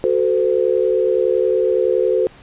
sine chord, F# diminished, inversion none, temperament equal with one note detuned, 370 / 440 / 511.6 Hz, F#4 / A4 / C5, 0 / 0 / -39 cents, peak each -18 dBFS, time 0.04-2.27 s, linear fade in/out 0 ms, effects pink hiss -45 dBFS RMS until 2.42 s + resampled to 8000 Hz

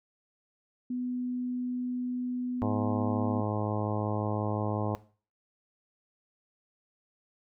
sine tone with pitch glide, 248.7 to 245.3 Hz, B3 to B3, +12 to -12 cents, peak -30 dBFS, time 0.9-3.41 s, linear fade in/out 5 ms, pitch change -24 cents, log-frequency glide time 2.52-3.15 s
harmonic tone, 105.6 Hz, G#2, 29 cents sharp, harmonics 1 / 2 / 3 / 4 / 5 / 6 / 7 / 8 / 9 / 10, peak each -32 / -35 / -37 / -38 / -39 / -40 / -40 / -41 / -42 / -42 dBFS, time 2.62-4.95 s, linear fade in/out 0 ms
effects noise-tail reverb RT60 0.4 s tail -18 dB re dry

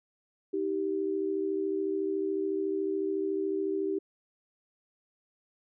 sine tone pair together, 315.3 / 389.2 Hz, D#4 / G4, +23 / -12 cents, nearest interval major third, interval 365 cents, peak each -33 / -29 dBFS, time 0.53-3.99 s, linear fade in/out 10 ms, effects none

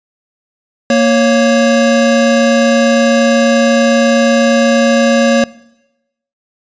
square tone pair together, 233.1 / 553.4 Hz, A#3 / C#5, 0 / -3 cents, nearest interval octave + minor third, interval 1497 cents, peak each -11 dBFS, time 0.9-5.44 s, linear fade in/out 2 ms, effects noise-tail reverb RT60 0.9 s tail -21 dB re dry + resampled to 16000 Hz

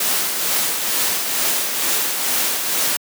white noise with tremolo, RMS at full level -18 dBFS, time 0-2.97 s, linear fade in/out 5 ms, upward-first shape triangle, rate 2.2 Hz, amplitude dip 45%, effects high-pass 200 Hz 12 dB/octave

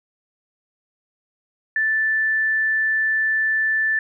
sine tone, 1760 Hz, A6, in tune, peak -17 dBFS, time 1.76-3.99 s, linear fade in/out 2 ms, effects none

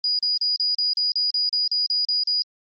sine tone bursts, 4905 Hz, D#8, 26 cents flat, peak -19 dBFS, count 13, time 0.04-2.422 s, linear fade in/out 2 ms, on 150 ms, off 36 ms, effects Opus 24 kbps

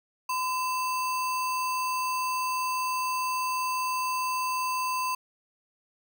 sine tone with sample-and-hold, 1018 Hz, C6, 48 cents flat, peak -26 dBFS, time 0.29-5.15 s, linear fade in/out 5 ms, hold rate 3675 Hz, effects none

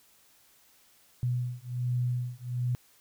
sine beating tone pair, 122.8 / 124.1 Hz, B2 / B2, -9 / +9 cents, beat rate 1.3 Hz, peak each -31 dBFS, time 1.23-2.75 s, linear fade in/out 0 ms, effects white hiss -62 dBFS RMS until 3 s

